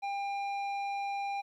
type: tone with low-pass filter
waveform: square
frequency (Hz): 799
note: G5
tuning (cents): +33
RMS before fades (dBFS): -35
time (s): 0.02-1.42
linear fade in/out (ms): 20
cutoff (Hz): 2800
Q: 0.88
effects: 12-bit